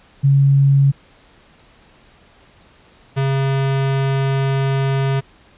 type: tone pair in turn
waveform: sine / square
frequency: 138.59 / 135.89 Hz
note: C#3 / C#3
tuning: 0 / -34 cents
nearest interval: unison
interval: 34 cents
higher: first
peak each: -9 / -16 dBFS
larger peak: first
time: 0.23-0.92 / 3.16-5.21 s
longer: second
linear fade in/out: 20 ms
effects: pink hiss -50 dBFS RMS until 5.57 s + resampled to 8000 Hz